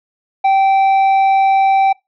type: tone with tanh clipping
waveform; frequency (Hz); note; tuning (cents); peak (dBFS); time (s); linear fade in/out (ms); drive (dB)
triangle; 777; G5; -16; -10; 0.44-1.93; 10; 10
effects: noise-tail reverb RT60 0.2 s tail -24 dB re dry